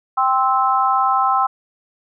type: chord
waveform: sine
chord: C major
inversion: second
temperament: just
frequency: 784.9 / 1046.5 / 1308.1 Hz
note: G5 / C6 / E6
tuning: +2 / 0 / -14 cents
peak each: -18 dBFS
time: 0.17-1.47 s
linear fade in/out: 10 ms
effects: none